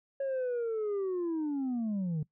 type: linear sweep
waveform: sine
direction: down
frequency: 553 to 146.83 Hz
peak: -27 dBFS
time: 0.2-2.23 s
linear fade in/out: 5 ms
effects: noise-tail reverb RT60 0.1 s tail -21 dB re dry + tanh soft clip ceiling -29 dBFS